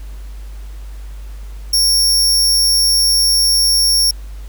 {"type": "tone with amplitude modulation", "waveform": "sawtooth", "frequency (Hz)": 5500, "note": "F8", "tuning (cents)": -27, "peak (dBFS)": -6, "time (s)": [1.73, 4.11], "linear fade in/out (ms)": 5, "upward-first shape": "sine", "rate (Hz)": 291, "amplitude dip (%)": 40, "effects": ["added 50 Hz sine -27 dBFS peak until 4.48 s", "pink hiss -46 dBFS RMS until 4.48 s"]}